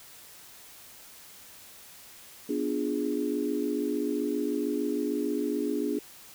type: chord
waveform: sine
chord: B diminished seventh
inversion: none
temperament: equal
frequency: 246.9 / 293.7 / 349.2 / 415.3 Hz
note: B3 / D4 / F4 / Ab4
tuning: 0 / 0 / 0 / 0 cents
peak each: -33 / -30 / -35 / -32 dBFS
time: 2.49-5.99 s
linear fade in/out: 5 ms
effects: white hiss -50 dBFS RMS until 6.34 s